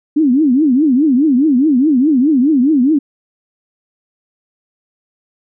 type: tone with vibrato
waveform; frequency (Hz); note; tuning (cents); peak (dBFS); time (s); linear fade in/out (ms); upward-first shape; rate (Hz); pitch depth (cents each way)
sine; 278.4; C#4; +8; -8; 0.16-2.99; 10; triangle; 4.8; 290
effects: none